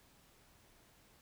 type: silence
effects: pink hiss -66 dBFS RMS until 1.21 s